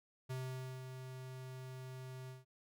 square tone with ADSR envelope, 129.5 Hz, C3, 17 cents flat, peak -40 dBFS, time 0.29-2.45 s, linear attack 17 ms, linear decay 510 ms, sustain -7 dB, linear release 160 ms, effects none

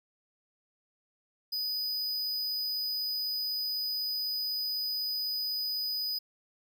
square tone, 4978 Hz, D#8, in tune, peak -31 dBFS, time 1.52-6.19 s, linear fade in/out 10 ms, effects none

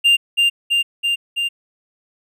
triangle tone with echo, 2794 Hz, F7, in tune, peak -8 dBFS, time 0.04-0.17 s, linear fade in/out 20 ms, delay 330 ms, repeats 4, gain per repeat -2 dB, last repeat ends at 1.49 s, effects none

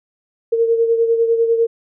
sine beating tone pair, 458.3 / 468.3 Hz, A#4 / A#4, -29 / +8 cents, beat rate 10 Hz, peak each -13 / -21 dBFS, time 0.52-1.67 s, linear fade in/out 10 ms, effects none

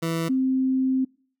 20% pulse / sine tone pair in turn, 164.81 / 261.6 Hz, E3 / C4, 0 / 0 cents, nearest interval minor sixth, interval 800 cents, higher second, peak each -19 dBFS, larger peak neither, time 0.02-0.29 / 0.29-1.05 s, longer second, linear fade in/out 10 ms, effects noise-tail reverb RT60 0.5 s tail -26 dB re dry

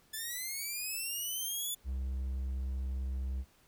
5% pulse linear sweep, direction up, 1725 to 3481 Hz, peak -27 dBFS, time 0.13-1.75 s, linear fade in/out 10 ms
triangle tone, 65.41 Hz, C2, in tune, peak -31 dBFS, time 1.84-3.45 s, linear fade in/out 50 ms
effects pink hiss -66 dBFS RMS until 3.67 s

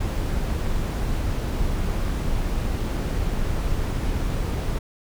brown noise, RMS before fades -24 dBFS, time 0-4.79 s, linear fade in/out 10 ms, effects none

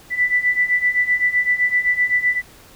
sine beating tone pair, 1975.5 / 1983.3 Hz, B6 / B6, 0 / +7 cents, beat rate 7.8 Hz, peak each -20 / -17 dBFS, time 0.1-2.42 s, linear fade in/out 50 ms, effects pink hiss -46 dBFS RMS until 2.75 s

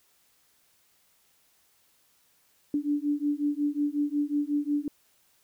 sine beating tone pair, 289 / 294.5 Hz, D4 / D4, -28 / +5 cents, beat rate 5.5 Hz, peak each -28 dBFS, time 2.74-4.88 s, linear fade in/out 2 ms, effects white hiss -66 dBFS RMS until 5.43 s

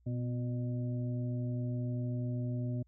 harmonic tone with a mistuned harmonic, 121.4 Hz, B2, 29 cents flat, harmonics 1 / 2 / 3 / 5, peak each -33 / -39 / -49 / -48 dBFS, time 0.06-2.83 s, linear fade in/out 10 ms, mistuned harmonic 2, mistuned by +44 cents, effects added 60 Hz sine -64 dBFS peak until 2.87 s

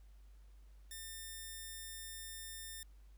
5% pulse tone, 1800 Hz, A6, 39 cents sharp, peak -35 dBFS, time 0.91-2.83 s, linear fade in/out 2 ms, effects added 50 Hz sine -56 dBFS peak until 3.17 s + pink hiss -75 dBFS RMS until 3.17 s

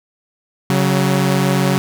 sawtooth tone pair together, 138.77 / 186.9 Hz, C#3 / F#3, +2 / +18 cents, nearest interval perfect fourth, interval 516 cents, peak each -12 dBFS, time 0.7-1.78 s, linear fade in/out 0 ms, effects none

